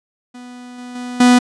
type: tone with level steps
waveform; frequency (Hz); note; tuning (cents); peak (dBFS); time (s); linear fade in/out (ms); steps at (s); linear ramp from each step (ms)
45% pulse; 246.9; B3; 0; -33 / -30 / -25 / -7; 0.34-1.39; 10; 0.78 / 0.95 / 1.2; 5
effects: resampled to 22050 Hz